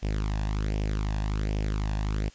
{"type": "tone with flanger", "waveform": "sawtooth", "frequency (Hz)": 52, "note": "G#1", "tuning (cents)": 3, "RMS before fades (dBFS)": -28, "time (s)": [0.02, 2.3], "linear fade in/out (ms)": 20, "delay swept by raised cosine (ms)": [0.35, 1.16], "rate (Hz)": 1.3, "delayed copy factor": 0.7, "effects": ["white hiss -55 dBFS RMS until 2.34 s", "resampled to 16000 Hz"]}